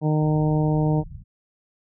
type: harmonic tone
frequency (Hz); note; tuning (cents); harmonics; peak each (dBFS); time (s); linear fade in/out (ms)
153.3; D#3; -25; 1 / 2 / 3 / 4 / 5 / 6; -19 / -25 / -29 / -31 / -33 / -35; 0.01-1.04; 50
type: low-pass noise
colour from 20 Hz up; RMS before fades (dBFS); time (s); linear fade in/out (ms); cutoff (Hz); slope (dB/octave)
pink; -38; 0.21-1.24; 20; 170; 48
effects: none